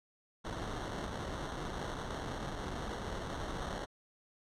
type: noise with sample-and-hold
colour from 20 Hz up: pink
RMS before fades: -40 dBFS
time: 0.44-3.86 s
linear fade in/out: 20 ms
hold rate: 2450 Hz
effects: low-pass 7000 Hz 12 dB/octave